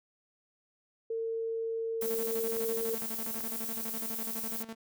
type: tone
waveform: sine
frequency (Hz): 453.4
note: A#4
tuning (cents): -48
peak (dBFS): -31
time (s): 1.1-2.95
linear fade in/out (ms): 5
type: noise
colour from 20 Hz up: violet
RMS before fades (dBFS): -37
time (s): 2.01-4.63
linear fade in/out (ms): 5
type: tone with tremolo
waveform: sawtooth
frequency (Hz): 224.9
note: A3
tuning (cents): +38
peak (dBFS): -35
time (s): 2.02-4.75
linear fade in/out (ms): 10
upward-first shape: square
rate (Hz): 12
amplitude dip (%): 70
type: clicks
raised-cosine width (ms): 0.5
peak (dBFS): -29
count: 6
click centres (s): 2.024 / 2.567 / 3.02 / 3.265 / 3.344 / 3.406
effects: none